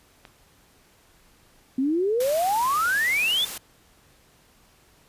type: click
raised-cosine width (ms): 0.3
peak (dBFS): -27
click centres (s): 0.252
type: exponential sweep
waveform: sine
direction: up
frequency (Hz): 253.3 to 3586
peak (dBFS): -20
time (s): 1.78-3.45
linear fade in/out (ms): 5
type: noise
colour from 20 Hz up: white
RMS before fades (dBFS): -34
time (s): 2.2-3.58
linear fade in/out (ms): 5
effects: pink hiss -58 dBFS RMS until 5.08 s + resampled to 32000 Hz